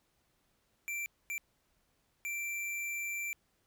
square tone bursts at uneven times, 2349 Hz, D7, in tune, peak -36 dBFS, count 3, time 0.88-1.06 / 1.3-1.38 / 2.25-3.33 s, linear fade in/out 0 ms, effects pink hiss -75 dBFS RMS until 3.66 s

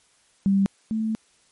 sine tone pair in turn, 196 / 220 Hz, G3 / A3, 0 / 0 cents, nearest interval major second, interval 200 cents, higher second, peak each -16 / -22 dBFS, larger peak first, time 0.46-0.66 / 0.91-1.15 s, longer second, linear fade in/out 0 ms, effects white hiss -61 dBFS RMS until 1.51 s + MP3 48 kbps

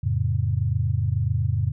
sine chord, F augmented, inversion none, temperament just, 87.31 / 109.13 / 136.42 Hz, F2 / A2 / C#3, 0 / -14 / -27 cents, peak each -25 / -23 / -26 dBFS, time 0.03-1.72 s, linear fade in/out 10 ms, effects none

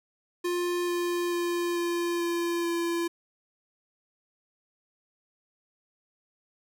square tone with pitch steps, 352.1 / 349.7 / 347.3 / 344.9 / 342.5 / 340.1 Hz, F4 / F4 / F4 / F4 / F4 / F4, +14 / +2 / -10 / -22 / -34 / -46 cents, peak -27 dBFS, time 0.44-3.08 s, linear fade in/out 10 ms, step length 440 ms, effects 11-bit

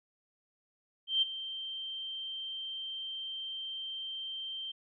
sine tone with ADSR envelope, 3138 Hz, G7, 1 cent sharp, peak -23 dBFS, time 1.07-4.72 s, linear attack 150 ms, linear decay 18 ms, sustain -14 dB, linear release 10 ms, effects none

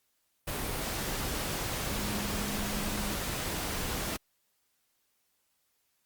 sine tone in noise, 205.5 Hz, G#3, 18 cents flat, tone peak -37 dBFS, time 1.91-3.16 s, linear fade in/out 10 ms, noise pink, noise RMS -34 dBFS, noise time 0.47-4.17 s, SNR -6 dB, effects white hiss -75 dBFS RMS until 6.05 s + Opus 48 kbps

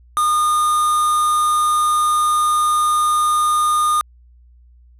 triangle tone with quantisation, 1220 Hz, D#6, 34 cents flat, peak -12 dBFS, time 0.17-4.01 s, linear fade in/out 0 ms, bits 4, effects added 60 Hz sine -45 dBFS peak until 4.99 s + resampled to 32000 Hz

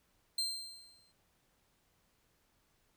35% pulse tone with exponential decay, 4152 Hz, C8, 14 cents flat, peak -29 dBFS, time 0.38-1.12 s, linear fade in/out 5 ms, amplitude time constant 160 ms, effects pink hiss -74 dBFS RMS until 2.96 s

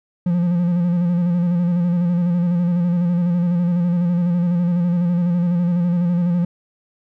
triangle tone with vibrato, 174.61 Hz, F3, in tune, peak -13 dBFS, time 0.26-6.45 s, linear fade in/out 5 ms, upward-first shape square, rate 12 Hz, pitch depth 35 cents each way, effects none

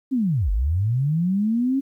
sine linear two-way sweep, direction down then up, 277.2 to 44.79 to 277.2 Hz, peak -18 dBFS, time 0.11-1.81 s, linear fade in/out 20 ms, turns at 0.51 s, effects 10-bit

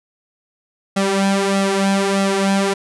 sawtooth tone with flanger, 196 Hz, G3, in tune, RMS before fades -17 dBFS, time 0.96-2.74 s, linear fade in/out 10 ms, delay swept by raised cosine 1.5 to 3.9 ms, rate 1.6 Hz, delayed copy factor +0.7, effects resampled to 24000 Hz

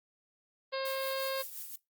harmonic tone, 535 Hz, C5, 38 cents sharp, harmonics 1 / 2 / 3 / 4 / 5 / 6 / 7 / 8 / 9, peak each -34 / -40 / -44 / -46 / -47 / -48 / -46 / -46 / -45 dBFS, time 0.72-1.43 s, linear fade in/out 20 ms
violet noise with tremolo, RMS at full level -40 dBFS, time 0.85-1.76 s, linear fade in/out 5 ms, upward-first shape triangle, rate 5.7 Hz, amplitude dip 60%
effects noise-tail reverb RT60 0.2 s tail -22 dB re dry + Opus 32 kbps

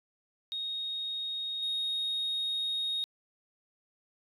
sine tone with level steps, 3733 Hz, A#7, 2 cents sharp, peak -32 / -28 dBFS, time 0.52-3.04 s, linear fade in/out 0 ms, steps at 1.62 s, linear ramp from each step 10 ms, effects tanh soft clip ceiling -27 dBFS

